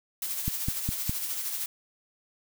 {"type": "noise with tremolo", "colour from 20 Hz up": "blue", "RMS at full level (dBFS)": -31, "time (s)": [0.22, 1.66], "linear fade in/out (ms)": 2, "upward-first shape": "sine", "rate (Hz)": 13, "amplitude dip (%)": 40}
{"type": "click train", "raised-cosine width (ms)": 5, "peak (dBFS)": -16, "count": 4, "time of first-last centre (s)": [0.48, 1.095], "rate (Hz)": 4.88}
{"effects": []}